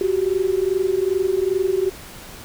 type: tone pair together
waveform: sine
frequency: 367.5 / 390 Hz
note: F#4 / G4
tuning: -12 / -9 cents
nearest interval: minor second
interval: 103 cents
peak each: -20 dBFS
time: 0.01-1.9 s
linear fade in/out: 2 ms
effects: pink hiss -39 dBFS RMS until 2.44 s